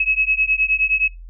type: beating tone pair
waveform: sine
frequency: 2566 / 2575.6 Hz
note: E7 / E7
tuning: -47 / -41 cents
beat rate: 9.6 Hz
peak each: -19 dBFS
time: 0-1.08 s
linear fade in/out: 5 ms
effects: noise-tail reverb RT60 0.2 s tail -23 dB re dry + added 42 Hz sine -34 dBFS peak until 1.29 s